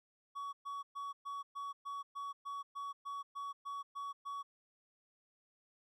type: tone bursts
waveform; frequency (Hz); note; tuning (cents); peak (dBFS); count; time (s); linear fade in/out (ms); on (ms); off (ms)
triangle; 1126; C#6; +27; -38; 14; 0.35-4.43; 20; 180; 120
effects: none